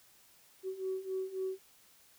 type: beating tone pair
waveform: sine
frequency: 376 / 379.7 Hz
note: F#4 / F#4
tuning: +28 / +45 cents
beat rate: 3.7 Hz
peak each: -39 / -36 dBFS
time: 0.63-1.59 s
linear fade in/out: 50 ms
effects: tanh soft clip ceiling -27 dBFS + white hiss -63 dBFS RMS until 2.18 s